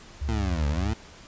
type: tone with vibrato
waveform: sine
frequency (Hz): 70.3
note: C#2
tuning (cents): +25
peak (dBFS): -26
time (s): 0.21-0.94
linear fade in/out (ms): 10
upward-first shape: square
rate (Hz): 6.3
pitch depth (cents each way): 34
type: linear two-way sweep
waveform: 20% pulse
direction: down then up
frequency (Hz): 116.54 to 68.8 to 115.5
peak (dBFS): -22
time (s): 0.28-0.94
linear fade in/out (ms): 10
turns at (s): 0.68
effects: pink hiss -48 dBFS RMS until 1.27 s + resampled to 16000 Hz